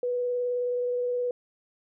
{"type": "tone with vibrato", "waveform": "sine", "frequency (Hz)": 491.3, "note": "B4", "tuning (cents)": -9, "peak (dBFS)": -25, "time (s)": [0.03, 1.31], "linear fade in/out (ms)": 2, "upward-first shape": "triangle", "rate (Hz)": 19, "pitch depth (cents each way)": 14, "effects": []}